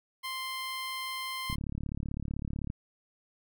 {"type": "tone", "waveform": "15% pulse", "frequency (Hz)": 1046.5, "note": "C6", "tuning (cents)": 0, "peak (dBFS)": -28, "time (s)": [0.23, 1.56], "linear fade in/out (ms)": 20}
{"type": "click train", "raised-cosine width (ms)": 5, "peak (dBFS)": -23, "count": 44, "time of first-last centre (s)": [1.5, 2.701], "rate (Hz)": 35.8}
{"effects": []}